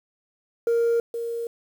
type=tone with echo; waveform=sine; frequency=466.2 Hz; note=A#4; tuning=in tune; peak=-16 dBFS; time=0.67-1 s; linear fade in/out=2 ms; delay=470 ms; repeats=1; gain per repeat=-10 dB; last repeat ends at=1.47 s; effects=tanh soft clip ceiling -17 dBFS + 8-bit